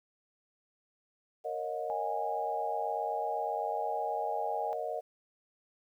sine chord, D# minor seventh, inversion second, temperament equal with one note detuned, 466.2 / 554.4 / 622.3 / 721.8 Hz, A#4 / C#5 / D#5 / F#5, 0 / 0 / 0 / -43 cents, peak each -39 / -42 / -37 / -38 dBFS, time 1.44-5.01 s, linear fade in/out 20 ms
sine tone with vibrato, 820 Hz, G#5, 22 cents flat, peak -34 dBFS, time 1.9-4.73 s, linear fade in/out 0 ms, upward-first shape sine, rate 19 Hz, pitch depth 15 cents each way
effects 11-bit

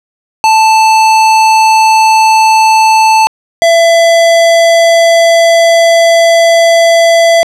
square tone pair in turn, 880 / 669.7 Hz, A5 / E5, 0 / +27 cents, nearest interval perfect fourth, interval 473 cents, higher first, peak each -4 dBFS, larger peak neither, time 0.44-3.27 / 3.62-7.43 s, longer second, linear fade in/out 0 ms, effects low-pass 8000 Hz 12 dB/octave

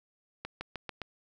accelerating click train, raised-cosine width 0.3 ms, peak -21 dBFS, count 5, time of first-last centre 0.45-1.017 s, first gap 160 ms, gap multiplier 0.92, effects none

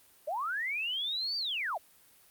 sine linear two-way sweep, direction up then down, 554.4 to 4699 to 554.4 Hz, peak -31 dBFS, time 0.27-1.78 s, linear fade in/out 10 ms, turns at 1.37 s, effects white hiss -61 dBFS RMS until 2.3 s + Opus 32 kbps

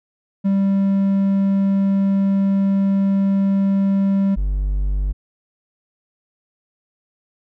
triangle tone pair in turn, 196 / 49 Hz, G3 / G1, 0 / 0 cents, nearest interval 2 octaves, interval 2400 cents, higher first, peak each -12 / -15 dBFS, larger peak first, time 0.44-4.36 / 4.36-5.13 s, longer first, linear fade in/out 20 ms, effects none

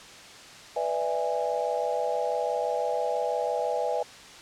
sine chord, E dominant seventh, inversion second, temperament just, 494.4 / 593.3 / 659.3 / 824.1 Hz, B4 / D5 / E5 / G#5, +2 / +18 / 0 / -14 cents, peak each -30 / -31 / -31 / -31 dBFS, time 0.76-4.03 s, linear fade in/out 5 ms, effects white hiss -46 dBFS RMS until 4.41 s + low-pass 6000 Hz 12 dB/octave

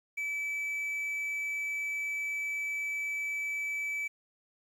triangle tone with quantisation, 2304 Hz, D7, 34 cents flat, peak -30 dBFS, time 0.17-4.08 s, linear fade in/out 10 ms, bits 10, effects none

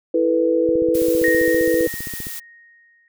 sine chord, E suspended fourth, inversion none, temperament equal, 329.6 / 440 / 493.9 Hz, E4 / A4 / B4, 0 / 0 / 0 cents, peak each -19 / -23 / -17 dBFS, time 0.14-1.87 s, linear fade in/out 5 ms
click train, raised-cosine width 3 ms, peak -20 dBFS, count 25, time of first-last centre 0.69-2.269 s, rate 15.2 Hz
blue noise, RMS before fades -31 dBFS, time 0.94-2.4 s, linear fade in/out 10 ms
sine tone with exponential decay, 1864.7 Hz, A#6, in tune, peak -16 dBFS, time 1.24-3.08 s, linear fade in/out 1 ms, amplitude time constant 400 ms
effects none

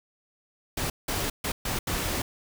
pink noise bursts at uneven times, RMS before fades -29 dBFS, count 5, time 0.77-0.9 / 1.08-1.3 / 1.44-1.52 / 1.65-1.79 / 1.87-2.22 s, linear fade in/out 5 ms, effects none

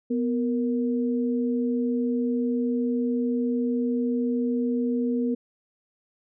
sine tone pair together, 246.9 / 466.8 Hz, B3 / A#4, 0 / +2 cents, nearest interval major seventh, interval 1102 cents, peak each -23 / -29 dBFS, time 0.1-5.35 s, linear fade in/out 10 ms, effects none

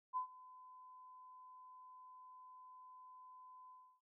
sine tone with ADSR envelope, 1014 Hz, B5, 45 cents sharp, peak -35 dBFS, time 0.13-4.01 s, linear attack 37 ms, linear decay 100 ms, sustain -21 dB, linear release 310 ms, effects none

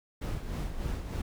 brown noise with tremolo, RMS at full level -32 dBFS, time 0.21-1.22 s, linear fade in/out 10 ms, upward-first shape sine, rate 3.3 Hz, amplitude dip 55%, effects none

